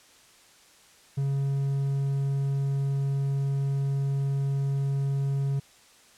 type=tone; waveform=triangle; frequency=138.2 Hz; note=C#3; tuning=5 cents flat; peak=-22 dBFS; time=1.17-5.6 s; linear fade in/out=10 ms; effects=white hiss -56 dBFS RMS until 6.17 s + low-pass 9000 Hz 12 dB/octave